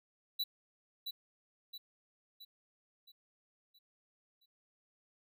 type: tone with echo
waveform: square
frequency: 3951 Hz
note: B7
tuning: in tune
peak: -33 dBFS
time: 0.39-0.44 s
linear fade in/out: 10 ms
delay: 670 ms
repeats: 6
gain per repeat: -6 dB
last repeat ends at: 4.46 s
effects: none